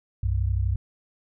sine tone pair together, 64.4 / 96.49 Hz, C2 / G2, -27 / -27 cents, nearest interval perfect fifth, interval 700 cents, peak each -24 dBFS, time 0.23-0.76 s, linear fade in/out 5 ms, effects none

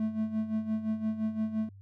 triangle tone with tremolo, 218.6 Hz, A3, 11 cents flat, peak -24 dBFS, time 0-1.69 s, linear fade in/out 2 ms, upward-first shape sine, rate 5.8 Hz, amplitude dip 70%, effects added 98 Hz sine -48 dBFS peak until 1.81 s

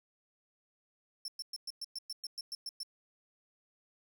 40% pulse tone bursts, 5380 Hz, E8, 34 cents sharp, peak -37 dBFS, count 12, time 1.25-2.832 s, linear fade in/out 2 ms, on 31 ms, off 110 ms, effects none

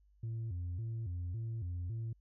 sine tone with vibrato, 100 Hz, G2, 35 cents sharp, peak -34 dBFS, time 0.23-2.13 s, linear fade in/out 5 ms, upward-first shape square, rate 1.8 Hz, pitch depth 220 cents each way, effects tanh soft clip ceiling -35 dBFS + added 50 Hz sine -64 dBFS peak until 2.2 s

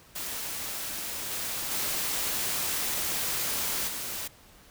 white noise with level steps, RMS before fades -35 / -33 / -30 / -35 dBFS, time 0.15-4.28 s, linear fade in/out 10 ms, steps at 1.3 / 1.7 / 3.87 s, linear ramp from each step 20 ms, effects pink hiss -55 dBFS RMS until 4.7 s

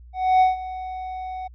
triangle tone with ADSR envelope, 745 Hz, F#5, 12 cents sharp, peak -10 dBFS, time 0.13-1.48 s, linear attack 280 ms, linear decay 150 ms, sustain -17 dB, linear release 12 ms, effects added 60 Hz sine -42 dBFS peak until 1.54 s + resampled to 11025 Hz

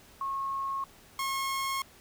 sine / sawtooth tone pair in turn, 1089 / 1082.9 Hz, C#6 / C#6, -31 / -41 cents, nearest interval unison, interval 10 cents, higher first, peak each -30 / -26 dBFS, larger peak second, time 0.21-0.84 / 1.19-1.82 s, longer neither, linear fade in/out 2 ms, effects pink hiss -56 dBFS RMS until 2 s

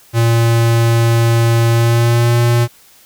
square tone with pitch glide, 115.9 to 118.95 Hz, A#2 to A#2, -10 to +35 cents, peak -10 dBFS, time 0.13-2.68 s, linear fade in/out 50 ms, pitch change +45 cents, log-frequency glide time 1.7-2.38 s, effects white hiss -46 dBFS RMS until 3.05 s

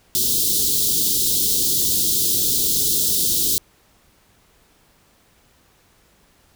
white band-stop noise, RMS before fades -19 dBFS, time 0.15-3.58 s, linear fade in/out 0 ms, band 450 to 3400 Hz, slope 48 dB/octave, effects pink hiss -57 dBFS RMS until 6.55 s

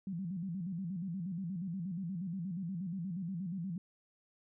sine tone with vibrato, 180 Hz, F#3, 47 cents flat, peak -36 dBFS, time 0.07-3.78 s, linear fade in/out 2 ms, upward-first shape square, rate 8.4 Hz, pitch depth 130 cents each way, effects none

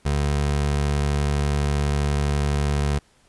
25% pulse tone, 72.2 Hz, D2, 29 cents flat, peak -16 dBFS, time 0.05-2.99 s, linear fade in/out 10 ms, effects pink hiss -59 dBFS RMS until 3.28 s + resampled to 24000 Hz

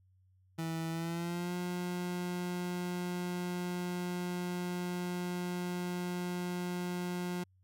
30% pulse tone with pitch glide, 163.3 to 178.08 Hz, E3 to F3, -16 to +34 cents, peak -32 dBFS, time 0.58-7.44 s, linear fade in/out 10 ms, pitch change +150 cents, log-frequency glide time 0.9-1.54 s, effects added 93 Hz sine -64 dBFS peak until 7.63 s

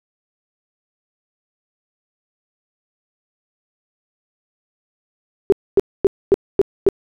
sine tone bursts, 393.7 Hz, G4, 8 cents sharp, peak -7 dBFS, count 6, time 5.5-6.888 s, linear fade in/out 0 ms, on 23 ms, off 250 ms, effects none

